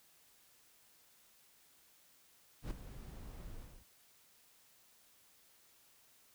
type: noise with ADSR envelope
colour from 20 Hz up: brown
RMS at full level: -37 dBFS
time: 2.62-3.86 s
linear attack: 89 ms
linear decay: 6 ms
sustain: -12 dB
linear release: 300 ms
effects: white hiss -67 dBFS RMS until 6.34 s